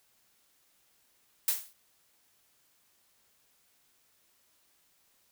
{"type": "noise with exponential decay", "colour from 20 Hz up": "blue", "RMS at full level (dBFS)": -24, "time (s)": [1.48, 1.73], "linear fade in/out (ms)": 2, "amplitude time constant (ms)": 54, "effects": ["white hiss -69 dBFS RMS until 5.31 s"]}